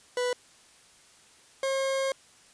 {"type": "tone pair in turn", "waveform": "40% pulse", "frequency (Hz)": [493.9, 537.8], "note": ["B4", "C5"], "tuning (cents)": [0, 47], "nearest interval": "minor second", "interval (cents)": 147, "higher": "second", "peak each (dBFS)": -25, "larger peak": "neither", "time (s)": [[0.17, 0.33], [1.63, 2.12]], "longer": "second", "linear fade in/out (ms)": 2, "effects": ["white hiss -57 dBFS RMS until 2.53 s", "resampled to 22050 Hz"]}